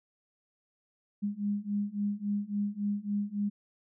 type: beating tone pair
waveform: sine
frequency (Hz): 202.6 / 206.2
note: G#3 / G#3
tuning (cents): -43 / -12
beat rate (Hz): 3.6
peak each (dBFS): -33 / -32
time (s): 1.22-3.5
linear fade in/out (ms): 20
effects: none